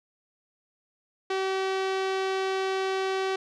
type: tone with low-pass filter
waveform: sawtooth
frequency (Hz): 382.3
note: G4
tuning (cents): -43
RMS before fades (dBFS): -28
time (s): 1.3-3.36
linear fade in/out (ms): 5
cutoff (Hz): 4400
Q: 0.89
effects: none